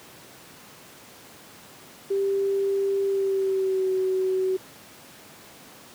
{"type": "tone with pitch glide", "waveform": "sine", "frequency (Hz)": [393.7, 375.9], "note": ["G4", "F#4"], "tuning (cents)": [8, 27], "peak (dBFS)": -21, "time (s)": [2.1, 4.57], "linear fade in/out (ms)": 10, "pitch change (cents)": -81, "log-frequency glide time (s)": [3.06, 3.92], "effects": ["pink hiss -47 dBFS RMS until 5.94 s", "high-pass 150 Hz 12 dB/octave"]}